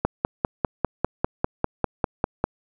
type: click train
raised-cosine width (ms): 1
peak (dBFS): -5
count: 13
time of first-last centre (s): 0.05-2.44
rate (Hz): 5.02
effects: none